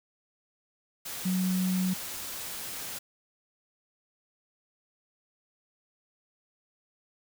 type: tone in noise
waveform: sine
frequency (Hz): 185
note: F#3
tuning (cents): 0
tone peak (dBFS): -25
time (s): 1.25-1.94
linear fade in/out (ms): 10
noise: white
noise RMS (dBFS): -38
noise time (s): 1.05-2.99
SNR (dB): +10
effects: none